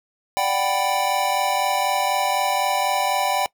square chord, G major seventh, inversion second, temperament equal, 587.3 / 740 / 784 / 987.8 Hz, D5 / F#5 / G5 / B5, 0 / 0 / 0 / 0 cents, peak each -28 / -26 / -23 / -27 dBFS, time 0.37-3.46 s, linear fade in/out 0 ms, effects noise-tail reverb RT60 0.1 s tail -22 dB re dry

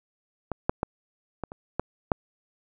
clicks, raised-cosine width 1 ms, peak -15 / -7 / -11 / -17 / -25 / -11 / -6 dBFS, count 7, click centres 0.517 / 0.695 / 0.831 / 1.437 / 1.519 / 1.796 / 2.118 s, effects none

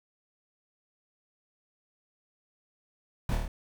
brown noise with echo, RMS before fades -28 dBFS, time 3.29-3.35 s, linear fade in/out 2 ms, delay 26 ms, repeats 5, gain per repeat -2 dB, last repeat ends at 3.48 s, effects none

